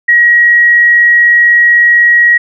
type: tone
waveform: sine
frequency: 1902 Hz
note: A#6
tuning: 34 cents sharp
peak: -3 dBFS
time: 0.08-2.38 s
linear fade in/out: 10 ms
effects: none